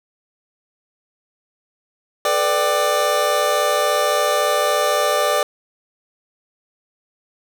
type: tone cluster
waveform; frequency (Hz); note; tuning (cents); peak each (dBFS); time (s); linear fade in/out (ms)
square; 433.3 / 496.9 / 591 / 781 / 1186; A4 / B4 / D5 / G5 / D6; -27 / +11 / +11 / -7 / +17; -27 / -25 / -20 / -26 / -22; 2.25-5.43; 2
effects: none